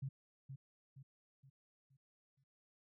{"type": "tone with echo", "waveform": "sine", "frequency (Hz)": 135.2, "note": "C#3", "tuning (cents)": -43, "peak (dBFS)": -39, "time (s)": [0.02, 0.09], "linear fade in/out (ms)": 10, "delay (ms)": 470, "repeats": 5, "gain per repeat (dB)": -7, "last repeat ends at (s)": 2.44, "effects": []}